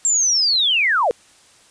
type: linear sweep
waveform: sine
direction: down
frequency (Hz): 7500 to 427.1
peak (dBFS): -14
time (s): 0.05-1.11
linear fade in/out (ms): 0
effects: white hiss -51 dBFS RMS until 1.7 s + resampled to 22050 Hz